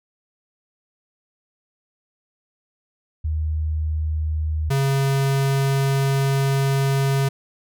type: tone pair in turn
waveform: sine / square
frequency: 77.78 / 136.84 Hz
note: D#2 / C#3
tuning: 0 / -22 cents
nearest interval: minor seventh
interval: 978 cents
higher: second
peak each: -20 / -18 dBFS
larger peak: second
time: 3.24-4.7 / 4.7-7.29 s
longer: second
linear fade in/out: 10 ms
effects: none